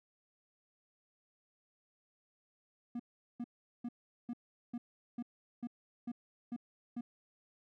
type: tone bursts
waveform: triangle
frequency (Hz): 239.5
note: A#3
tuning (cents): +47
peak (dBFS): -35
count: 10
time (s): 2.95-7.01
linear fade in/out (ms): 5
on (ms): 46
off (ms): 400
effects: none